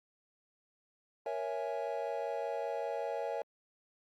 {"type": "chord", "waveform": "triangle", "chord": "A# half-diminished seventh", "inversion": "none", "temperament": "equal with one note detuned", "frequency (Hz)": [469.1, 554.4, 659.3, 830.6], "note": ["A#4", "C#5", "E5", "G#5"], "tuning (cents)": [11, 0, 0, 0], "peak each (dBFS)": [-38, -37, -38, -39], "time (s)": [1.26, 3.42], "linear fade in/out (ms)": 2, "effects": ["Opus 48 kbps"]}